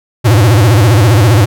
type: tone with vibrato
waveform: square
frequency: 110 Hz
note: A2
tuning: in tune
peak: -5 dBFS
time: 0.24-1.46 s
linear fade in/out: 20 ms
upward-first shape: sine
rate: 15 Hz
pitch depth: 230 cents each way
effects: none